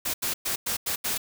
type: noise bursts at uneven times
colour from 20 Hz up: white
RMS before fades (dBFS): -28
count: 6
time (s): 0.05-0.14 / 0.22-0.34 / 0.45-0.56 / 0.66-0.77 / 0.86-0.96 / 1.04-1.18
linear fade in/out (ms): 10
effects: none